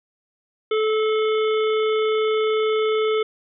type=harmonic tone; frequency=434.4 Hz; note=A4; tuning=22 cents flat; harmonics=1 / 3 / 5 / 7 / 8; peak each=-18 / -28 / -32 / -35 / -36 dBFS; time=0.71-3.23 s; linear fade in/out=5 ms; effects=none